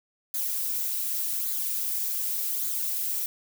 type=noise with flanger; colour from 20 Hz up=violet; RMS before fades=-29 dBFS; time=0.34-3.26 s; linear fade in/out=2 ms; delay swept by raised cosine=0.35 to 4.15 ms; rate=0.86 Hz; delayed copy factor=-0.5; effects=none